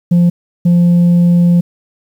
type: tone pair in turn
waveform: sine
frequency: 173.9 / 173.9 Hz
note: F3 / F3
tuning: -7 / -7 cents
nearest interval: unison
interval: 0 cents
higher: neither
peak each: -3 dBFS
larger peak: neither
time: 0.11-0.3 / 0.65-1.61 s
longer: second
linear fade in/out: 10 ms
effects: tanh soft clip ceiling -5 dBFS + 7-bit